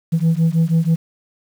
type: beating tone pair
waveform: sine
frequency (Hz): 160.9 / 167.1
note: E3 / E3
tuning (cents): -42 / +24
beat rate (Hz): 6.2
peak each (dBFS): -14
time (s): 0.12-0.96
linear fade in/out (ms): 20
effects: tanh soft clip ceiling -10 dBFS + 7-bit